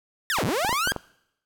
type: linear two-way sweep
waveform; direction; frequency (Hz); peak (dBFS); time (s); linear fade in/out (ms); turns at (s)
sawtooth; down then up; 1886 to 81.8 to 1650; -19; 0.3-0.92; 0; 0.44
type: clicks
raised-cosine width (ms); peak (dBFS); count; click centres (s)
1; -14; 8; 0.386 / 0.49 / 0.648 / 0.693 / 0.728 / 0.874 / 0.92 / 0.963
effects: noise-tail reverb RT60 0.8 s tail -24 dB re dry